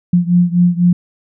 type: beating tone pair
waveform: sine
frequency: 174.61 / 178.61 Hz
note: F3 / F3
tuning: 0 / +39 cents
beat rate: 4 Hz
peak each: -11 / -13 dBFS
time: 0.13-0.93 s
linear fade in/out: 5 ms
effects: none